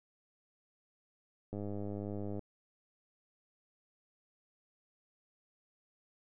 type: click train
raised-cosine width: 2 ms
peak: -28 dBFS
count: 89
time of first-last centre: 1.53-2.393 s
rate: 102 Hz
effects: none